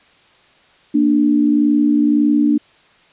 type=tone pair together; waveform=sine; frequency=233.1 / 294.9 Hz; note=A#3 / D4; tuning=0 / +7 cents; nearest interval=major third; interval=407 cents; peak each=-16 / -12 dBFS; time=0.94-2.58 s; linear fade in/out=10 ms; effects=white hiss -51 dBFS RMS until 3.12 s + resampled to 8000 Hz